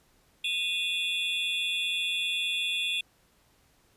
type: tone cluster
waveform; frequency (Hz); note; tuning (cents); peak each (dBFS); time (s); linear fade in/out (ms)
triangle; 2486 / 2714 / 3396 / 3571; D#7 / E7 / G#7 / A7; -2 / +50 / +38 / +25; -32 / -32 / -29 / -35; 0.44-3.01; 5
effects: pink hiss -65 dBFS RMS until 3.96 s + resampled to 32000 Hz